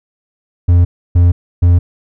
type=tone bursts; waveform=triangle; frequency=87.31 Hz; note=F2; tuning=in tune; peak=-3 dBFS; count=3; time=0.68-1.79 s; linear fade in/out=10 ms; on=170 ms; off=300 ms; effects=none